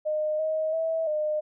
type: tone with pitch steps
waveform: sine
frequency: 613 / 629 / 649 / 609 Hz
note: D#5 / D#5 / E5 / D#5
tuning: -26 / +19 / -27 / -37 cents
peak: -24 dBFS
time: 0.05-1.41 s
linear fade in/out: 20 ms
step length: 340 ms
effects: none